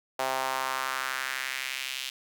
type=tone with high-pass filter sweep; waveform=sawtooth; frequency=131.8 Hz; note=C3; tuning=13 cents sharp; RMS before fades=-32 dBFS; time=0.19-2.1 s; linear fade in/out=5 ms; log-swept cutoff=700 to 3100 Hz; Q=2.1; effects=none